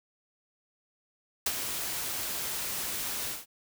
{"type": "noise with ADSR envelope", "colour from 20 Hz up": "white", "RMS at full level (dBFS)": -26, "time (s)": [1.46, 3.46], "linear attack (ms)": 5, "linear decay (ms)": 44, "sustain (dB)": -8, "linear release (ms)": 180, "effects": []}